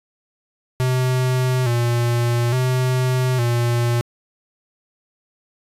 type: tone with vibrato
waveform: square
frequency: 123.47 Hz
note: B2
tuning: in tune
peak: -17 dBFS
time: 0.8-4.01 s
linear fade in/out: 0 ms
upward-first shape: square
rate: 0.58 Hz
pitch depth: 62 cents each way
effects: resampled to 32000 Hz